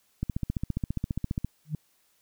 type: click train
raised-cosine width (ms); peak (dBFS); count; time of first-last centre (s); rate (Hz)
5; -16; 19; 0.23-1.446; 14.8
type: tone with exponential growth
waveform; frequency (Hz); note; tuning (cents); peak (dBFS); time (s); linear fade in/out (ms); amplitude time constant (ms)
sine; 152.7; D#3; -32; -23; 1.65-1.75; 2; 21
effects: white hiss -68 dBFS RMS until 2.21 s